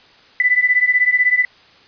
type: beating tone pair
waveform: sine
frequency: 1987 / 2003 Hz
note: B6 / B6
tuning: +10 / +24 cents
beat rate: 16 Hz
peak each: -14 / -16 dBFS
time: 0.4-1.45 s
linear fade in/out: 2 ms
effects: white hiss -48 dBFS RMS until 1.87 s + resampled to 11025 Hz

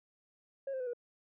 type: tone with pitch steps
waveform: sine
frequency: 546 / 523.8 / 502.4 / 482 Hz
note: C#5 / C5 / B4 / B4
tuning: -26 / +2 / +30 / -42 cents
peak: -33 dBFS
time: 0.67-0.934 s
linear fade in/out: 5 ms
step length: 66 ms
effects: tanh soft clip ceiling -33 dBFS

